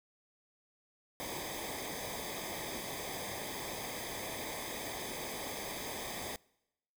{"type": "noise with comb filter", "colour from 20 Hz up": "pink", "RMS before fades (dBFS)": -41, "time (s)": [1.2, 6.36], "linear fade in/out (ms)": 0, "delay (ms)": 0.71, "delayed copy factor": -0.8, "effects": ["noise-tail reverb RT60 0.9 s tail -25 dB re dry"]}